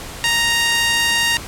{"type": "tone with high-pass filter", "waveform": "sawtooth", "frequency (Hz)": 932.3, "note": "A#5", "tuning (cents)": 0, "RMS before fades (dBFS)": -17, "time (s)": [0.24, 1.37], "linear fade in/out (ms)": 0, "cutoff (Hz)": 2100, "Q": 1.3, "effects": ["pink hiss -32 dBFS RMS until 1.47 s", "low-pass 12000 Hz 12 dB/octave"]}